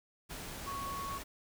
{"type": "tone in noise", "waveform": "sine", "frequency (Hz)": 1110, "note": "C#6", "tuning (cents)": 2, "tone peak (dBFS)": -38, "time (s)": [0.66, 1.19], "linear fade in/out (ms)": 20, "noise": "pink", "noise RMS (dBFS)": -44, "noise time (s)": [0.29, 1.24], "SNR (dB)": 3, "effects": []}